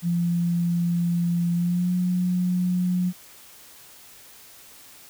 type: tone with pitch glide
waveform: sine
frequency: 172.3 to 180.24 Hz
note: F3 to F#3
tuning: -23 to -45 cents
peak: -20 dBFS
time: 0.02-3.13 s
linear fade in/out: 50 ms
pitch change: +78 cents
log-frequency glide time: 1.55-1.93 s
effects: white hiss -48 dBFS RMS until 5.09 s